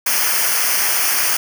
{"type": "noise with comb filter", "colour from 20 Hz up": "white", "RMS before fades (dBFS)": -17, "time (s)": [0.06, 1.37], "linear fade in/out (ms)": 5, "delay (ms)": 0.26, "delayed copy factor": -0.8, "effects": []}